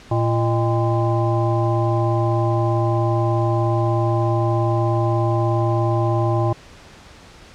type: harmonic tone with a mistuned harmonic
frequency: 114.6 Hz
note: A#2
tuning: 29 cents flat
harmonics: 1 / 3 / 5 / 7 / 9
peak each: -18 / -23 / -25 / -26 / -28 dBFS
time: 0.11-6.53 s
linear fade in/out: 5 ms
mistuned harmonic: 5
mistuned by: +120 cents
effects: pink hiss -44 dBFS RMS until 7.54 s + low-pass 6000 Hz 12 dB/octave